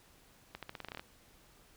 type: accelerating click train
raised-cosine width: 0.3 ms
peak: -26 dBFS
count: 11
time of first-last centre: 0.55-0.995 s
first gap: 77 ms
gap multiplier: 0.87
effects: pink hiss -63 dBFS RMS until 1.76 s